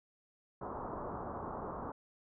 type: low-pass noise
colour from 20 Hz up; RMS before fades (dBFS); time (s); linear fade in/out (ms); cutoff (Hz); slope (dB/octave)
white; -42; 0.61-1.92; 5; 1200; 48
effects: none